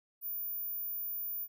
sine tone, 14820 Hz, A#9, 11 cents flat, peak -35 dBFS, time 0.21-1.48 s, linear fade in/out 50 ms, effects none

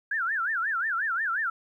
sine tone with vibrato, 1555 Hz, G6, 14 cents flat, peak -25 dBFS, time 0.11-1.5 s, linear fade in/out 5 ms, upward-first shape sine, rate 5.6 Hz, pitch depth 270 cents each way, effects 11-bit

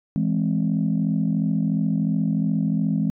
sine chord, E augmented, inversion none, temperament equal, 164.81 / 207.7 / 261.6 Hz, E3 / G#3 / B#3, 0 / 0 / 0 cents, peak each -22 / -22 / -25 dBFS, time 0.16-3.1 s, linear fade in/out 0 ms, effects tanh soft clip ceiling -12 dBFS

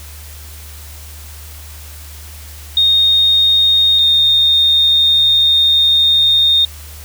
sine tone pair in turn, 3700 / 3674 Hz, A#7 / A#7, -14 / -26 cents, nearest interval unison, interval 12 cents, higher first, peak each -8 dBFS, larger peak neither, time 2.77-3.99 / 3.99-6.65 s, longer second, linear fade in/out 2 ms, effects added 75 Hz sine -32 dBFS peak until 7.04 s + white hiss -37 dBFS RMS until 7.04 s

